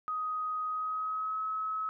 sine tone with pitch glide, 1253 to 1285.3 Hz, D#6 to E6, +12 to -44 cents, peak -31 dBFS, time 0.08-1.89 s, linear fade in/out 0 ms, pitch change +44 cents, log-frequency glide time 0.67-1.4 s, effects none

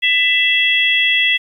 harmonic tone, 665 Hz, E5, 15 cents sharp, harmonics 3 / 4 / 5, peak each -16 / -16 / -16 dBFS, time 0.02-1.38 s, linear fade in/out 20 ms, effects 8-bit

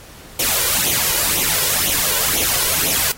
white noise with flanger, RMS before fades -18 dBFS, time 0.39-3.12 s, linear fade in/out 5 ms, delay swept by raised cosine 0.3 to 2.1 ms, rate 2 Hz, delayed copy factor +0.7, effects pink hiss -41 dBFS RMS until 3.17 s + AAC 48 kbps

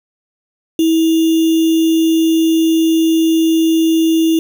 sine tone with sample-and-hold, 324.8 Hz, E4, 26 cents flat, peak -9 dBFS, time 0.79-4.39 s, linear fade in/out 2 ms, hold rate 3150 Hz, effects none

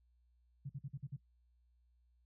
sine tone bursts, 138.59 Hz, C#3, in tune, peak -40 dBFS, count 6, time 0.65-1.166 s, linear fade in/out 10 ms, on 46 ms, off 48 ms, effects noise-tail reverb RT60 0.1 s tail -18 dB re dry + added 60 Hz sine -69 dBFS peak until 2.25 s

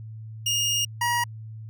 25% pulse tone pair in turn, 2843 / 955.3 Hz, F7 / A#5, +30 / +42 cents, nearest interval octave + perfect fifth, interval 1888 cents, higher first, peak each -18 dBFS, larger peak neither, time 0.46-0.85 / 1.01-1.24 s, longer first, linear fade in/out 5 ms, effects added 110 Hz sine -36 dBFS peak until 1.69 s

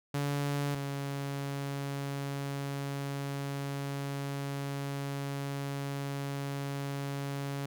sawtooth tone pair in turn, 142.7 / 139.84 Hz, D3 / C#3, -49 / +16 cents, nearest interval unison, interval 35 cents, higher first, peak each -26 / -30 dBFS, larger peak first, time 0.14-0.75 / 0.75-7.66 s, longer second, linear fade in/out 5 ms, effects none

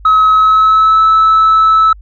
sine tone with pitch glide, 1281 to 1306.4 Hz, E6 to E6, -50 to -16 cents, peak -3 dBFS, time 0.05-1.93 s, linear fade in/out 5 ms, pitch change +34 cents, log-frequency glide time 0.32-1.01 s, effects tanh soft clip ceiling -3 dBFS + added 50 Hz sine -32 dBFS peak until 2.01 s

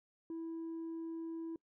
triangle tone with tanh clipping, 328.5 Hz, E4, 6 cents flat, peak -40 dBFS, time 0.3-1.56 s, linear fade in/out 2 ms, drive 6 dB, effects noise-tail reverb RT60 0.1 s tail -25 dB re dry

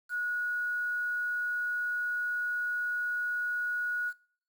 sine tone with quantisation, 1458 Hz, F#6, 26 cents flat, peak -30 dBFS, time 0.09-4.13 s, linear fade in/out 50 ms, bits 9, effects noise-tail reverb RT60 0.5 s tail -21 dB re dry

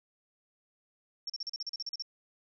sine tone bursts, 5470 Hz, F8, 37 cents flat, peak -34 dBFS, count 12, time 1.27-2.023 s, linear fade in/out 2 ms, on 27 ms, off 39 ms, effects none

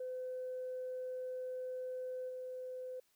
sine tone with level steps, 509 Hz, C5, 48 cents flat, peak -38 / -41 dBFS, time 0-3 s, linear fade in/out 5 ms, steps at 2.28 s, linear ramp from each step 20 ms, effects tanh soft clip ceiling -35 dBFS + white hiss -75 dBFS RMS until 3.15 s

